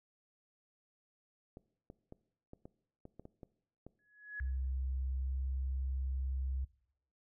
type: clicks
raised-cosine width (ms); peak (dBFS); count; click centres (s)
2; -36; 10; 1.571 / 1.901 / 2.124 / 2.534 / 2.655 / 3.054 / 3.196 / 3.254 / 3.432 / 3.866
type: tone with exponential growth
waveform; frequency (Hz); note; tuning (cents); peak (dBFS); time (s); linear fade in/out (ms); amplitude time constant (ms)
sine; 1686; G#6; +26; -37; 3.99-4.4; 1; 87
type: tone with pitch glide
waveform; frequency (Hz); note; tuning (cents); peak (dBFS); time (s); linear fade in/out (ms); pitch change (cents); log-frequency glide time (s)
sine; 65.41 to 65.9; C2 to C2; 0 to +13; -34; 4.4-6.65; 10; +13; 5.17-5.3
effects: noise-tail reverb RT60 0.7 s tail -20 dB re dry